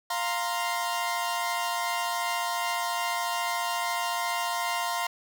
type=chord; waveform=sawtooth; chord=F suspended fourth; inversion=none; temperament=equal; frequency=698.5 / 932.3 / 1046.5 Hz; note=F5 / Bb5 / C6; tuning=0 / 0 / 0 cents; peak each=-28 dBFS; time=0.1-5.07 s; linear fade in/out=5 ms; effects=none